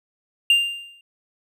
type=tone with exponential decay; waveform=triangle; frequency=2794 Hz; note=F7; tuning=in tune; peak=-9 dBFS; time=0.5-1.01 s; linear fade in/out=2 ms; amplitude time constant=110 ms; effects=none